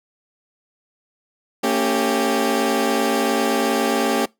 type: chord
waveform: 20% pulse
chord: G diminished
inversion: first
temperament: equal with one note detuned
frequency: 227.4 / 277.2 / 392 Hz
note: Bb3 / Db4 / G4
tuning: -43 / 0 / 0 cents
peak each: -17 dBFS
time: 1.63-4.26 s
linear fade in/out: 10 ms
effects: noise-tail reverb RT60 0.2 s tail -23 dB re dry